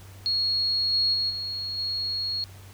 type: tone with level steps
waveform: sine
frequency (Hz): 4310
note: C#8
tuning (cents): -49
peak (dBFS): -22 / -20 / -23 / -29 / -26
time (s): 0.26-2.44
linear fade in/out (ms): 0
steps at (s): 0.92 / 1.13 / 1.29 / 1.77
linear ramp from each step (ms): 20
effects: added 96 Hz sine -44 dBFS peak until 2.73 s + pink hiss -51 dBFS RMS until 2.73 s